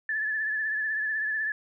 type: tone with vibrato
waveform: sine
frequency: 1736 Hz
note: A6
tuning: 24 cents flat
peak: -26 dBFS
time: 0.09-1.52 s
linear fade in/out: 2 ms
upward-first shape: triangle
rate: 16 Hz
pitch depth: 51 cents each way
effects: none